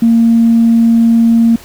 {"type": "tone", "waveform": "sine", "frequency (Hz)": 230, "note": "A#3", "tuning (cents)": -23, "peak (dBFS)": -4, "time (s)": [0.02, 1.56], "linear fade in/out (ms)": 5, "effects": ["tanh soft clip ceiling 0 dBFS", "pink hiss -36 dBFS RMS until 1.64 s"]}